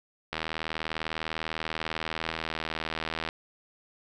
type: click train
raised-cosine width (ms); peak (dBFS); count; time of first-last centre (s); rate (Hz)
0.3; -15; 238; 0.33-3.289; 80.1
effects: none